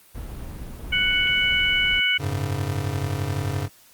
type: noise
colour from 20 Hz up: brown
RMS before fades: -34 dBFS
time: 0.14-2.01 s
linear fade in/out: 20 ms
type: harmonic tone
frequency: 742 Hz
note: F#5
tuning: 5 cents sharp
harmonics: 2 / 3 / 4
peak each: -26 / -21 / -22 dBFS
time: 0.92-2.18 s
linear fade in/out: 10 ms
type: chord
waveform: square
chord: F# suspended second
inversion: none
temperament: just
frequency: 92.5 / 104.06 / 138.75 Hz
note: F#2 / G#2 / C#3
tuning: 0 / +4 / +2 cents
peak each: -29 dBFS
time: 2.18-3.69 s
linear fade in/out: 50 ms
effects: white hiss -53 dBFS RMS until 3.93 s + Opus 32 kbps